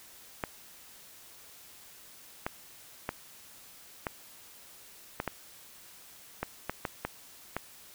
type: clicks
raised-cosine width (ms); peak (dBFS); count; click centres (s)
0.5; -16; 11; 0.438 / 2.465 / 3.091 / 4.068 / 5.201 / 5.277 / 6.43 / 6.696 / 6.852 / 7.05 / 7.566
effects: white hiss -53 dBFS RMS until 7.94 s